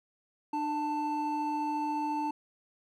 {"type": "tone pair together", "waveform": "triangle", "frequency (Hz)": [300, 885.8], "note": ["D4", "A5"], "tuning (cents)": [37, 11], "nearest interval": "octave + perfect fifth", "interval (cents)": 1874, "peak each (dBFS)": [-32, -29], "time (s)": [0.53, 2.31], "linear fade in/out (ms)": 5, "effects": []}